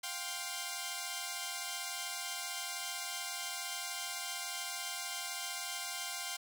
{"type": "chord", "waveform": "5% pulse", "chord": "F suspended second", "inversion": "none", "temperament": "equal with one note detuned", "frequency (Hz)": [702.9, 784, 1046.5], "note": ["F5", "G5", "C6"], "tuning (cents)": [11, 0, 0], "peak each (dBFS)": -31, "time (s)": [0.03, 6.37], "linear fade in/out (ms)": 10, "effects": []}